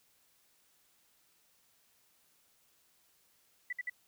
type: tone bursts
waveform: sine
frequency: 1975.5 Hz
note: B6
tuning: in tune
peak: -34 dBFS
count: 3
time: 3.7-3.898 s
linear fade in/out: 5 ms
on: 28 ms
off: 57 ms
effects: white hiss -70 dBFS RMS until 4.07 s